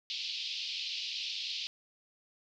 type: band-pass noise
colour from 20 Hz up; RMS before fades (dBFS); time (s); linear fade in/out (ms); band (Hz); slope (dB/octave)
white; -38; 0.1-1.67; 0; 2600 to 4900; 48
effects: none